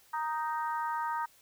harmonic tone, 311.1 Hz, D#4, in tune, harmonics 3 / 4 / 5 / 6, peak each -32 / -37 / -41 / -47 dBFS, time 0.13-1.26 s, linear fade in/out 10 ms, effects white hiss -62 dBFS RMS until 1.41 s

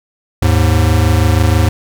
square tone pair together, 79.1 / 105.3 Hz, D#2 / G#2, +29 / +24 cents, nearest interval perfect fourth, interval 495 cents, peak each -12 dBFS, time 0.42-1.69 s, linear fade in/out 5 ms, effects none

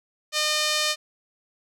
sawtooth tone with band-pass filter, 608 Hz, D#5, 40 cents flat, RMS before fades -24 dBFS, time 0.32-0.96 s, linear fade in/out 50 ms, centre 4700 Hz, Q 1.1, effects none

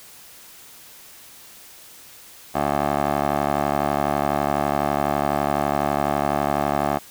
15% pulse tone with band-pass filter, 72 Hz, D2, 34 cents flat, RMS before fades -22 dBFS, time 2.54-6.99 s, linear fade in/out 20 ms, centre 770 Hz, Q 1.6, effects white hiss -45 dBFS RMS until 7.1 s

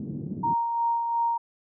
pink band-pass noise, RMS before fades -34 dBFS, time 0-0.54 s, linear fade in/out 2 ms, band 140 to 280 Hz, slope 24 dB/octave
sine tone with tremolo, 932.3 Hz, A#5, in tune, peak -21 dBFS, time 0.43-1.38 s, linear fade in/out 10 ms, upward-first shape sine, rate 2.8 Hz, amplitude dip 40%
effects none

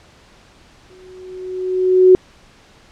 sine tone with exponential growth, 370 Hz, F#4, in tune, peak -3 dBFS, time 0.9-2.15 s, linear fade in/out 0 ms, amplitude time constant 270 ms, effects pink hiss -48 dBFS RMS until 2.91 s + low-pass 6000 Hz 12 dB/octave

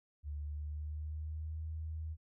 sine tone with pitch glide, 73.42 to 79.15 Hz, D2 to D#2, 0 to +30 cents, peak -38 dBFS, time 0.23-2.17 s, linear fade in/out 50 ms, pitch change +130 cents, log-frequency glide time 0.35-1.63 s, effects none

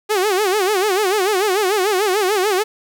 sawtooth tone with vibrato, 396.3 Hz, G4, 19 cents sharp, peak -11 dBFS, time 0.09-2.64 s, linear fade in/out 20 ms, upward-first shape sine, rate 6.8 Hz, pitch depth 160 cents each way, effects 8-bit

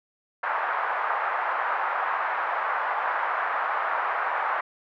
pink band-pass noise, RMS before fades -27 dBFS, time 0.43-4.61 s, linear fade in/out 5 ms, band 780 to 1600 Hz, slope 24 dB/octave, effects none

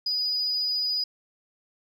sine tone, 4943 Hz, D#8, 12 cents flat, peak -23 dBFS, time 0.06-1.04 s, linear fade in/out 5 ms, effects tanh soft clip ceiling -19 dBFS

